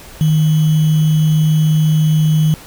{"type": "tone with sample-and-hold", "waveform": "sine", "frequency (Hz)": 155.56, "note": "D#3", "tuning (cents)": 0, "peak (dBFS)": -9, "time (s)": [0.21, 2.54], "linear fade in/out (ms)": 0, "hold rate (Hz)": 3150, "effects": ["pink hiss -37 dBFS RMS until 2.66 s"]}